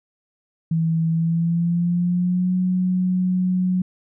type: tone with pitch glide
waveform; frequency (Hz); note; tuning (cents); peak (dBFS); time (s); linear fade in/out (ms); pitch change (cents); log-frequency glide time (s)
sine; 163.2 to 183.19; E3 to F#3; -17 to -17; -17; 0.71-3.82; 5; +200; 1.1-2.54
effects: none